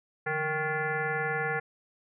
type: tone with frequency modulation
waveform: sine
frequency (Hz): 1096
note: C#6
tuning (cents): -20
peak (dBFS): -27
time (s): 0.26-1.6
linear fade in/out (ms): 10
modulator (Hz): 316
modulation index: 2.8
effects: none